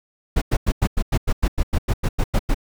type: noise bursts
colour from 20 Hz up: brown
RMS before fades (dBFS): -17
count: 15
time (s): 0.36-2.545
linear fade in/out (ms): 10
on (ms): 57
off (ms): 95
effects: none